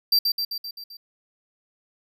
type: tone with echo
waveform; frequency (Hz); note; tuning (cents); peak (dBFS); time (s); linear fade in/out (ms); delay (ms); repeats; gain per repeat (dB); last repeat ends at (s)
square; 4699; D8; 0; -16; 0.12-0.19; 5; 130; 6; -4; 0.97
effects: none